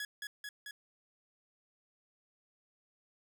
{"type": "tone with echo", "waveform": "sawtooth", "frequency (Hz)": 1680, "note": "G#6", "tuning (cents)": 19, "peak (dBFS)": -34, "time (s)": [0, 0.05], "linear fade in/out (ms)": 2, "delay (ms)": 220, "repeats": 3, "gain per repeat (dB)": -2, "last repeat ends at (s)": 0.71, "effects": []}